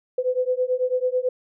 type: beating tone pair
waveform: sine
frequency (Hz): 501 / 510.1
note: B4 / C5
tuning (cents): +25 / -44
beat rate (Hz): 9.1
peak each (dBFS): -23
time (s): 0.18-1.29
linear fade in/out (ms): 5
effects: none